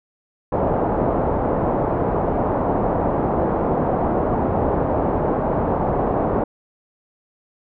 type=low-pass noise; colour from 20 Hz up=white; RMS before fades=-20 dBFS; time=0.52-6.44 s; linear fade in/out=5 ms; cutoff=830 Hz; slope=24 dB/octave; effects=none